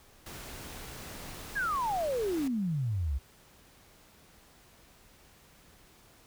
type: noise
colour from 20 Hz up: pink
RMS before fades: -44 dBFS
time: 0.26-2.48 s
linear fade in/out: 5 ms
type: exponential sweep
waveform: sine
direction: down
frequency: 1712 to 62 Hz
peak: -28 dBFS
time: 1.55-3.19 s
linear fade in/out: 20 ms
effects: pink hiss -59 dBFS RMS until 6.26 s